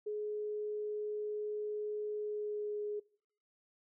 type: tone with pitch glide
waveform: sine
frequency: 421.2 to 417.1 Hz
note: G#4 to G#4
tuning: +24 to +7 cents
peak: -35 dBFS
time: 0.06-3 s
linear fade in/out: 10 ms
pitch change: -17 cents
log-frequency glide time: 2.18-2.82 s
effects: noise-tail reverb RT60 0.6 s tail -24 dB re dry